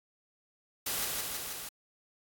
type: noise with echo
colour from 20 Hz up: white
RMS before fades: -33 dBFS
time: 0.86-1.05 s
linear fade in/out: 5 ms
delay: 160 ms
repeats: 4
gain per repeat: -2 dB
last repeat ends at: 1.69 s
effects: AAC 64 kbps